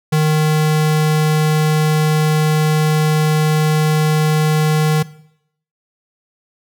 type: tone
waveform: square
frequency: 154.3 Hz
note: D#3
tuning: 14 cents flat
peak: -12 dBFS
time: 0.12-5.03 s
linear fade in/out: 10 ms
effects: noise-tail reverb RT60 0.7 s tail -18 dB re dry